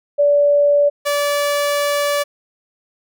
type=tone pair in turn; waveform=sine / sawtooth; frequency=578 / 578 Hz; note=D5 / D5; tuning=-28 / -28 cents; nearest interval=unison; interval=0 cents; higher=neither; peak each=-10 / -12 dBFS; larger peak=first; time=0.18-0.9 / 1.05-2.24 s; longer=second; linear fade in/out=20 ms; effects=none